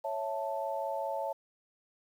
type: chord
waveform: sine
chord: A major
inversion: first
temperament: equal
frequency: 554.4 / 659.3 / 880 Hz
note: C#5 / E5 / A5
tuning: 0 / 0 / 0 cents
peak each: -36 / -37 / -36 dBFS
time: 0.04-1.33 s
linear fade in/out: 10 ms
effects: 10-bit